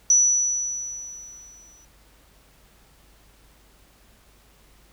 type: tone with exponential decay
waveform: sine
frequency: 5920 Hz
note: F#8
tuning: in tune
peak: -12 dBFS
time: 0.1-1.85 s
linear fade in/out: 2 ms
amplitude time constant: 380 ms
effects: added 50 Hz sine -57 dBFS peak until 4.92 s + pink hiss -57 dBFS RMS until 4.92 s